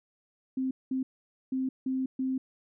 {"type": "tone bursts at uneven times", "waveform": "sine", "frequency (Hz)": 261.6, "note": "C4", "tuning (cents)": 0, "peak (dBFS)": -27, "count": 5, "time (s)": [[0.57, 0.71], [0.91, 1.03], [1.52, 1.69], [1.86, 2.06], [2.19, 2.38]], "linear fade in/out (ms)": 5, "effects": []}